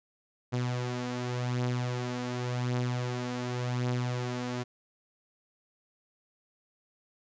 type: beating tone pair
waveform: sawtooth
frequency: 123.47 / 124.36 Hz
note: B2 / B2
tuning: 0 / +12 cents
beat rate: 0.89 Hz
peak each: -27 / -32 dBFS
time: 0.52-4.64 s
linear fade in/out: 20 ms
effects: resampled to 16000 Hz